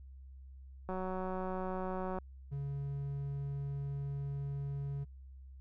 click train, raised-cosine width 1 ms, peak -26 dBFS, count 242, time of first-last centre 0.89-2.186 s, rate 186 Hz
triangle tone, 140 Hz, C#3, 18 cents sharp, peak -34 dBFS, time 2.51-5.05 s, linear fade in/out 20 ms
effects added 66 Hz sine -49 dBFS peak until 5.6 s

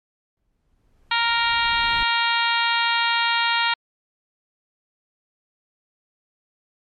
brown noise with exponential growth, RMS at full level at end -33 dBFS, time 0.37-2.03 s, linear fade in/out 1 ms, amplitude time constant 360 ms
harmonic tone, 466.2 Hz, A#4, in tune, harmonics 2 / 3 / 4 / 5 / 6 / 7 / 8 / 9, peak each -23 / -25 / -26 / -27 / -28 / -28 / -29 / -30 dBFS, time 1.11-3.74 s, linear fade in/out 5 ms
effects MP3 64 kbps

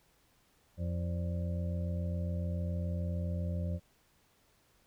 harmonic tone with a mistuned harmonic, 87.31 Hz, F2, in tune, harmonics 1 / 2 / 3 / 4 / 6 / 7, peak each -33 / -38 / -52 / -54 / -48 / -47 dBFS, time 0.77-3.8 s, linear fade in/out 50 ms, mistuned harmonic 7, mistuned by -57 cents, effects pink hiss -69 dBFS RMS until 4.86 s

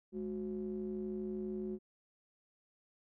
triangle ring-modulated tone, 78.8 Hz, D#2, 23 cents sharp, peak -32 dBFS, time 0.12-1.79 s, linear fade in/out 50 ms, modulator 289 Hz, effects none

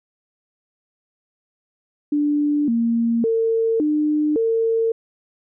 sine tone with pitch steps, 293.7 / 231.8 / 452.4 / 301.5 / 453.2 Hz, D4 / A#3 / A4 / D4 / A#4, 0 / -10 / +48 / +46 / -49 cents, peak -16 dBFS, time 2.12-4.92 s, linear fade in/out 5 ms, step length 560 ms, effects none

